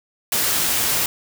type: noise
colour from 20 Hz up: white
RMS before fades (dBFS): -20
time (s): 0.32-1.06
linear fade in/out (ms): 2
effects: none